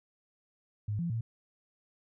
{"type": "tone with pitch steps", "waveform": "sine", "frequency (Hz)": [104.7, 170.6, 114.1], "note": ["G#2", "F3", "A#2"], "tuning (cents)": [15, -40, -37], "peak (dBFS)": -30, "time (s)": [0.88, 1.21], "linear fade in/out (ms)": 5, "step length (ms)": 110, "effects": []}